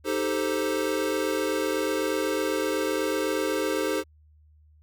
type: chord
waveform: square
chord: A half-diminished seventh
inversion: second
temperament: equal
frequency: 311.1 / 392 / 440 / 523.3 Hz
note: Eb4 / G4 / A4 / C5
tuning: 0 / 0 / 0 / 0 cents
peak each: -31 dBFS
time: 0.04-4.04 s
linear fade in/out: 50 ms
effects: added 76 Hz sine -54 dBFS peak until 4.82 s